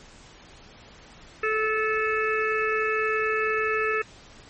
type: harmonic tone with a mistuned harmonic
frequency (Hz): 435.3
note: A4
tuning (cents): -19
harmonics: 1 / 3 / 4 / 5 / 6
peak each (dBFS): -26 / -28 / -28 / -34 / -31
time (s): 1.43-4.02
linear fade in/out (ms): 5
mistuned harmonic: 5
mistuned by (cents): +16
effects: pink hiss -49 dBFS RMS until 4.49 s + MP3 32 kbps